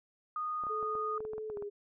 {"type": "tone", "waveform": "sine", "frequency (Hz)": 1234, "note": "D#6", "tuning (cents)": -15, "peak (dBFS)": -33, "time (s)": [0.36, 1.18], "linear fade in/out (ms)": 2}
{"type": "clicks", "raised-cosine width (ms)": 1, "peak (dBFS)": -33, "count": 11, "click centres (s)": [0.637, 0.668, 0.828, 0.953, 1.205, 1.251, 1.334, 1.381, 1.5, 1.572, 1.624]}
{"type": "tone with pitch glide", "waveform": "sine", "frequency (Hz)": [433.3, 409.2], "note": ["A4", "G#4"], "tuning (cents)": [-27, -26], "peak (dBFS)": -37, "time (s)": [0.69, 1.7], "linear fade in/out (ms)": 20, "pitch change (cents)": -99, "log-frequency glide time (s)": [1.5, 1.56]}
{"effects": []}